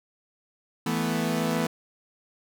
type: chord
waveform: sawtooth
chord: E suspended fourth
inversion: none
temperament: equal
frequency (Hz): 164.81 / 220 / 246.9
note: E3 / A3 / B3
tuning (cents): 0 / 0 / 0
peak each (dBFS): -25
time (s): 0.86-1.67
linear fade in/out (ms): 5
effects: none